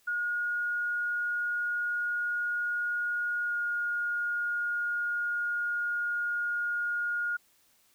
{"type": "tone with pitch glide", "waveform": "sine", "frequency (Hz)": [1437, 1427.9], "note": ["F6", "F6"], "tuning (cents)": [49, 38], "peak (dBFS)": -28, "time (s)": [0.07, 7.37], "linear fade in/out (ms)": 10, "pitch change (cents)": -11, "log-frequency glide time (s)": [3.46, 3.53], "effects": ["white hiss -66 dBFS RMS until 7.94 s"]}